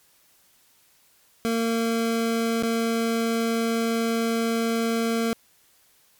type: tone with dropouts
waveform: 25% pulse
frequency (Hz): 228.7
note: A#3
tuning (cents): -33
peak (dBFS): -18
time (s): 1.45-5.33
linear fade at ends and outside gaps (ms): 0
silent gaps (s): 2.626-2.634
effects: white hiss -60 dBFS RMS until 6.19 s + MP3 96 kbps